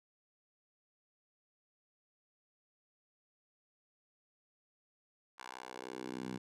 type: tone with high-pass filter sweep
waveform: 10% pulse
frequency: 63.4 Hz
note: B1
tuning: 46 cents sharp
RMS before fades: -45 dBFS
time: 5.38-6.38 s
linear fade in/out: 10 ms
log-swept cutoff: 1100 to 170 Hz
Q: 1.6
effects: low-pass 9000 Hz 12 dB/octave